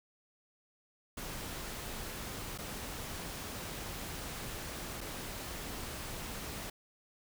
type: noise with dropouts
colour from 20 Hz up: pink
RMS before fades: -42 dBFS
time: 1.17-6.7 s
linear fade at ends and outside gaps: 5 ms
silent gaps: 2.578-2.585 / 5.008-5.011 s
effects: none